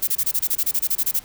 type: noise bursts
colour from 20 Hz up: violet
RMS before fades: -20 dBFS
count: 15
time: 0.02-1.195 s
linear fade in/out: 10 ms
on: 55 ms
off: 25 ms
effects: pink hiss -46 dBFS RMS until 1.24 s